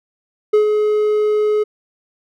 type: tone with ADSR envelope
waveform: triangle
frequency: 423.5 Hz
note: G#4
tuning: 34 cents sharp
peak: -6 dBFS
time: 0.53-1.64 s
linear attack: 10 ms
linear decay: 110 ms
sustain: -5 dB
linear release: 15 ms
effects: none